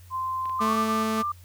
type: tone with pitch glide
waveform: sine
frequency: 1040 to 1180.9 Hz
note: C6 to D6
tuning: -11 to +9 cents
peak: -26 dBFS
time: 0.1-0.93 s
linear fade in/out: 50 ms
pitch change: +220 cents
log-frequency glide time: 0.64-0.78 s
type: clicks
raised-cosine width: 0.3 ms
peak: -28 / -29 dBFS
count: 2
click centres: 0.456 / 0.496 s
type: tone with tremolo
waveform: sine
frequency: 1188 Hz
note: D6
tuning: 20 cents sharp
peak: -25 dBFS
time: 0.59-1.32 s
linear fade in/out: 5 ms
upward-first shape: square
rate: 3.4 Hz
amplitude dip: 45%
type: tone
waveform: sawtooth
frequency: 220 Hz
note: A3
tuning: in tune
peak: -21 dBFS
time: 0.6-1.23 s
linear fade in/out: 20 ms
effects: added 89 Hz sine -46 dBFS peak until 1.44 s + white hiss -57 dBFS RMS until 1.44 s